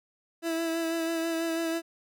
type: tone with vibrato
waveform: 30% pulse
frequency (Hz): 329.6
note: E4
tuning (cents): 0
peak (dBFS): -25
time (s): 0.42-1.82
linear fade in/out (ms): 50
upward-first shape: sine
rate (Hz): 6.1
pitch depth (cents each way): 21
effects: none